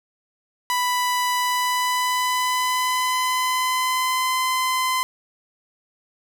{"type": "tone with pitch glide", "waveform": "sawtooth", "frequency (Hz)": [990, 1027.3], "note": ["B5", "C6"], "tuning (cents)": [4, -32], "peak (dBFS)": -16, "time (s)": [0.7, 5.03], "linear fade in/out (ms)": 0, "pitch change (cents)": 64, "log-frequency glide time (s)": [1.34, 4.37], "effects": []}